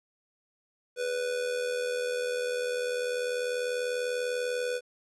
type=tone with amplitude modulation; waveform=square; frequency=493.9 Hz; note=B4; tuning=in tune; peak=-27 dBFS; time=0.96-4.81 s; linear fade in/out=50 ms; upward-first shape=sine; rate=80.2 Hz; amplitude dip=55%; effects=resampled to 24000 Hz + 11-bit